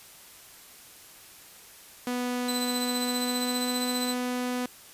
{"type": "tone with pitch glide", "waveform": "sawtooth", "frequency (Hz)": [246.9, 248.5], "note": ["B3", "B3"], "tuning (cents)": [0, 11], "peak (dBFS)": -24, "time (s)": [2.07, 4.66], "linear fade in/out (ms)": 2, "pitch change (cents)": 11, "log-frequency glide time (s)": [3.06, 3.81]}
{"type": "tone with tremolo", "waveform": "25% pulse", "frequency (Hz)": 4024, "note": "B7", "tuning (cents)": 32, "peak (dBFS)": -23, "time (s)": [2.48, 4.14], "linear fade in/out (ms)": 5, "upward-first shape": "triangle", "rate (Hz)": 15, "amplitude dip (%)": 75}
{"effects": ["white hiss -50 dBFS RMS until 4.93 s", "resampled to 32000 Hz"]}